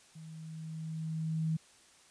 sine tone with level ramp, 159.6 Hz, D#3, 44 cents sharp, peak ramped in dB -46 to -28 dBFS, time 0.15-1.57 s, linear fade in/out 10 ms, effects white hiss -61 dBFS RMS until 2.1 s + resampled to 22050 Hz

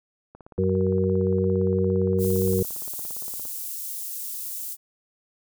click train, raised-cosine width 1 ms, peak -30 dBFS, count 55, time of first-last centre 0.35-3.453 s, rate 17.4 Hz
harmonic tone, 94 Hz, F#2, 28 cents sharp, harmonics 1 / 2 / 4 / 5, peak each -25 / -25 / -25 / -25 dBFS, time 0.58-2.63 s, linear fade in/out 5 ms
white high-pass noise, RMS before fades -33 dBFS, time 2.18-4.77 s, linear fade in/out 50 ms, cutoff 9000 Hz, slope 12 dB/octave
effects none

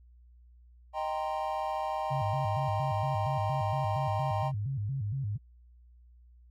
triangle chord, C minor seventh, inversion first, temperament equal, 622.3 / 784 / 932.3 / 1046.5 Hz, Eb5 / G5 / Bb5 / C6, 0 / 0 / 0 / 0 cents, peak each -34 / -32 / -35 / -37 dBFS, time 0.93-4.52 s, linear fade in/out 50 ms
sine tone with vibrato, 118.5 Hz, A#2, 29 cents sharp, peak -30 dBFS, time 2.1-5.38 s, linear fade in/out 20 ms, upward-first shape square, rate 4.3 Hz, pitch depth 240 cents each way
effects added 60 Hz sine -54 dBFS peak until 6.5 s + AAC 48 kbps

